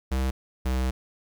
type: tone pair in turn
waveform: square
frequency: 65.41 / 64.32 Hz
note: C2 / C2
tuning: 0 / -29 cents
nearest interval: unison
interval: 29 cents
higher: first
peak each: -24 dBFS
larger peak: neither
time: 0.11-0.31 / 0.65-0.91 s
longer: second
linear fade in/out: 10 ms
effects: 11-bit